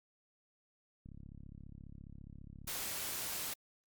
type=click train; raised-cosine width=5 ms; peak=-39 dBFS; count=57; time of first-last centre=1.06-2.674 s; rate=34.7 Hz
type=noise; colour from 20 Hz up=white; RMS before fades=-40 dBFS; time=2.67-3.54 s; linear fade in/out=10 ms
effects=Opus 48 kbps